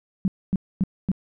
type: tone bursts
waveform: sine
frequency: 190 Hz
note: F#3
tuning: 46 cents sharp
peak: -17 dBFS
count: 4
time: 0.25-1.116 s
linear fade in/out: 0 ms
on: 29 ms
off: 250 ms
effects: none